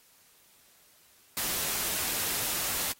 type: noise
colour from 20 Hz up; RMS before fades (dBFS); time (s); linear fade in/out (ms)
white; -31; 1.37-2.92; 0
effects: white hiss -61 dBFS RMS until 2.99 s + AAC 48 kbps